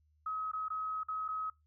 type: tone with dropouts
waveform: sine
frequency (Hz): 1274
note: D#6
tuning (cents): +41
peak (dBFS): -34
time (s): 0.26-1.5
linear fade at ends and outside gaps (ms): 5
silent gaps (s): 0.516-0.533 / 0.684-0.702 / 1.034-1.084 / 1.281-1.286
effects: noise-tail reverb RT60 0.2 s tail -24 dB re dry + added 76 Hz sine -68 dBFS peak until 1.66 s